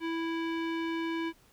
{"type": "tone with low-pass filter", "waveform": "square", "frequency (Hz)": 329.6, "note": "E4", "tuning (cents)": 0, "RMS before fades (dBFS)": -33, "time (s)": [0, 1.33], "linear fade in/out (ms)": 50, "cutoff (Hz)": 2700, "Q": 1.7, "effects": ["pink hiss -63 dBFS RMS until 1.52 s"]}